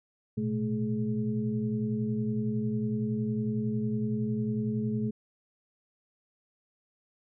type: tone cluster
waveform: sine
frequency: 115.7 / 126.6 / 216.4 / 420.1 Hz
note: A#2 / B2 / A3 / G#4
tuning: -13 / +43 / -29 / +20 cents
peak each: -35 / -35 / -29 / -38 dBFS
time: 0.37-5.11 s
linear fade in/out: 10 ms
effects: none